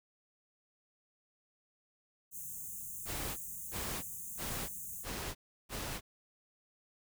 white band-stop noise, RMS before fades -44 dBFS, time 2.31-5.07 s, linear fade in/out 50 ms, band 210 to 6300 Hz, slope 96 dB/octave
pink noise bursts, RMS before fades -40 dBFS, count 5, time 3.05-6.01 s, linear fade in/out 50 ms, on 320 ms, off 340 ms
effects none

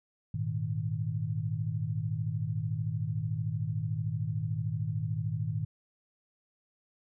sine chord, Ab suspended second, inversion none, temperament equal with one note detuned, 103.83 / 117.22 / 155.56 Hz, Ab2 / Bb2 / Eb3, 0 / +10 / 0 cents, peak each -34 dBFS, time 0.34-5.65 s, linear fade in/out 5 ms, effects none

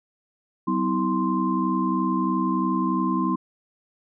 sine tone cluster, 188.8 / 251.9 / 323.1 / 1046 Hz, F#3 / B3 / E4 / C6, +35 / +34 / -35 / -1 cents, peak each -26 dBFS, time 0.67-3.36 s, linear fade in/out 10 ms, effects none

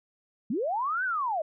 sine linear two-way sweep, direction up then down, 186.7 to 1568 to 593 Hz, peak -26 dBFS, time 0.5-1.42 s, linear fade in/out 5 ms, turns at 1.04 s, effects none

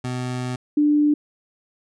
25% pulse / sine tone pair in turn, 125.7 / 296.1 Hz, B2 / D4, +31 / +14 cents, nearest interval octave + minor third, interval 1483 cents, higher second, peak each -21 / -14 dBFS, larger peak second, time 0.04-0.56 / 0.77-1.14 s, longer first, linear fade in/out 5 ms, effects resampled to 22050 Hz

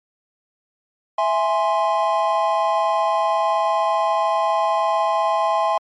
triangle chord, E augmented, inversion none, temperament equal, 659.3 / 830.6 / 1046.5 Hz, E5 / G#5 / B#5, 0 / 0 / 0 cents, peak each -19 dBFS, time 1.18-5.78 s, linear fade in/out 5 ms, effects MP3 48 kbps

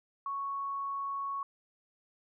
sine tone, 1108.7 Hz, C#6, in tune, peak -33 dBFS, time 0.26-1.43 s, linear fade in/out 2 ms, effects none

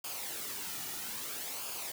white noise with flanger, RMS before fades -40 dBFS, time 0.04-1.92 s, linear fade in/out 5 ms, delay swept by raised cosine 0.51 to 1.91 ms, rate 0.61 Hz, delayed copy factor -0.55, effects none

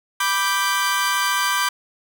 sawtooth chord, G major, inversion first, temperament equal, 987.8 / 1174.7 / 1568 Hz, B5 / D6 / G6, 0 / 0 / 0 cents, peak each -20 / -19 / -19 dBFS, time 0.2-1.69 s, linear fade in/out 5 ms, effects none

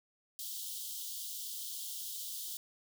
white high-pass noise, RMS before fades -42 dBFS, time 0.39-2.57 s, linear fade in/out 0 ms, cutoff 3000 Hz, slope 96 dB/octave, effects none

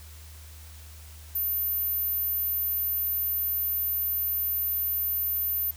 sine tone, 13480 Hz, G#9, 25 cents sharp, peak -25 dBFS, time 1.35-5.71 s, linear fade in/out 5 ms, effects added 77 Hz sine -44 dBFS peak until 5.76 s + white hiss -51 dBFS RMS until 5.76 s

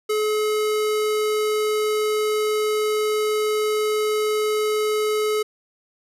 square tone, 426.9 Hz, G#4, 48 cents sharp, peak -20 dBFS, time 0.09-5.43 s, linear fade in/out 10 ms, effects resampled to 32000 Hz

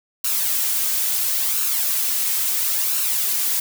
blue noise with flanger, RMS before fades -21 dBFS, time 0.24-3.6 s, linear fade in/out 5 ms, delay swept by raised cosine 0.73 to 3.23 ms, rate 0.73 Hz, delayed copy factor +0.5, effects none

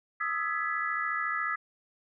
sine chord, E major seventh, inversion third, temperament equal with one note detuned, 1244.5 / 1318.5 / 1687.3 / 1975.5 Hz, D#6 / E6 / G#6 / B6, 0 / 0 / +27 / 0 cents, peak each -34 dBFS, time 0.2-1.56 s, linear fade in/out 10 ms, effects none

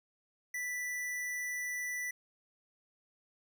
square tone, 1975.5 Hz, B6, in tune, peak -36 dBFS, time 0.54-2.11 s, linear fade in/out 5 ms, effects none

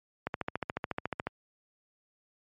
click train, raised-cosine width 0.5 ms, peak -16 dBFS, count 15, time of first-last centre 0.27-1.27 s, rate 14 Hz, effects high-pass 80 Hz 12 dB/octave + MP3 64 kbps

